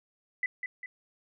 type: tone with echo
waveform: sine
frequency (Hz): 2000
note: B6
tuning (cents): +21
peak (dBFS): -26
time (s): 0.43-0.46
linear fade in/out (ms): 2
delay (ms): 200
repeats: 2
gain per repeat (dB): -6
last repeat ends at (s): 0.86
effects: none